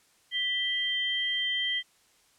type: tone pair together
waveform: sine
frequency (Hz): 1975.5 / 3151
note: B6 / G7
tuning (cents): 0 / +8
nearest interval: minor sixth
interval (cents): 808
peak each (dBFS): -31 / -28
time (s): 0.31-1.83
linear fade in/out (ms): 50
effects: white hiss -64 dBFS RMS until 2.38 s + low-pass 10000 Hz 12 dB/octave